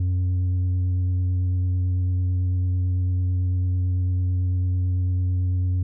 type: tone with tanh clipping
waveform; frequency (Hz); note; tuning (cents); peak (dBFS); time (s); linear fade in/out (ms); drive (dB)
sine; 90.9; F#2; -30; -20; 0-5.83; 5; 3
effects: none